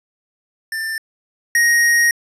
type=tone pair in turn; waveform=square; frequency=1783 / 1875.5 Hz; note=A6 / A#6; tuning=+22 / +10 cents; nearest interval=minor second; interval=88 cents; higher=second; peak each=-22 / -12 dBFS; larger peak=second; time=0.72-0.98 / 1.55-2.11 s; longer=second; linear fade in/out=2 ms; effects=resampled to 32000 Hz